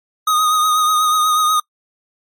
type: tone with vibrato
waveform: square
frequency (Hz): 1244.5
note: D#6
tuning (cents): 0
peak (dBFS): -13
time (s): 0.27-1.6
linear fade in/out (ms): 5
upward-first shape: triangle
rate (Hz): 8.2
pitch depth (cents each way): 37
effects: noise-tail reverb RT60 0.1 s tail -26 dB re dry + MP3 64 kbps